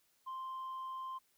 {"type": "tone", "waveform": "sine", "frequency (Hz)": 1046.5, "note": "C6", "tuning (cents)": 0, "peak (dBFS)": -38, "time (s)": [0.26, 1.19], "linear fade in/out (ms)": 20, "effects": ["tanh soft clip ceiling -39 dBFS", "white hiss -74 dBFS RMS until 1.37 s"]}